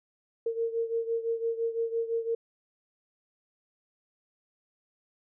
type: beating tone pair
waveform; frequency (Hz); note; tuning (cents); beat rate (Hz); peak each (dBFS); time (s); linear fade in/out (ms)
sine; 457.4 / 463.3; A#4 / A#4; -33 / -11; 5.9; -29 / -33; 0.46-2.35; 5
effects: none